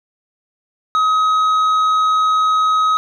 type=tone with tanh clipping; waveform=sine; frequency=1268 Hz; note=D#6; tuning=32 cents sharp; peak=-13 dBFS; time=0.95-2.97 s; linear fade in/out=0 ms; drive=6 dB; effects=none